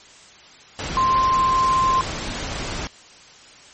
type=tone in noise; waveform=sine; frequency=1046.5 Hz; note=C6; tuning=in tune; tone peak=-15 dBFS; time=0.97-2.01 s; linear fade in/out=0 ms; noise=pink; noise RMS=-28 dBFS; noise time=0.79-2.87 s; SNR=+10 dB; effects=white hiss -46 dBFS RMS until 3.73 s + MP3 32 kbps